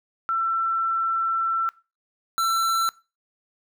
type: tone pair in turn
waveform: sine / square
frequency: 1342 / 1342 Hz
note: E6 / E6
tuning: +31 / +31 cents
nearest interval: unison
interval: 0 cents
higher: neither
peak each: -21 dBFS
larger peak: neither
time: 0.29-1.69 / 2.38-2.89 s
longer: first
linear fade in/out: 0 ms
effects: noise-tail reverb RT60 0.3 s tail -21 dB re dry